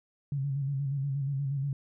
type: tone with vibrato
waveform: sine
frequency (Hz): 138.59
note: C#3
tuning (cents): 0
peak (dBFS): -28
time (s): 0.32-1.73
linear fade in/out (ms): 2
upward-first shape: square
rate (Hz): 8.4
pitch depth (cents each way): 48
effects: none